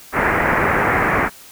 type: low-pass noise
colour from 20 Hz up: white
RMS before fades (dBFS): -17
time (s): 0.12-1.3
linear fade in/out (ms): 50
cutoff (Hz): 2100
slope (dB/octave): 48
effects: white hiss -42 dBFS RMS until 1.51 s